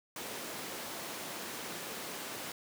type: high-pass noise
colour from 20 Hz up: pink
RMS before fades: -42 dBFS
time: 0.16-2.52 s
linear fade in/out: 2 ms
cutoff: 250 Hz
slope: 12 dB/octave
effects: none